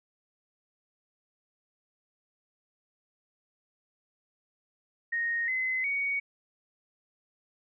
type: tone with pitch steps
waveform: sine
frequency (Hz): 1862 / 2042 / 2240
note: A#6 / C7 / C#7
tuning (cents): -2 / -43 / +18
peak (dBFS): -27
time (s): 5.12-6.2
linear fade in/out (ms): 10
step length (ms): 360
effects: none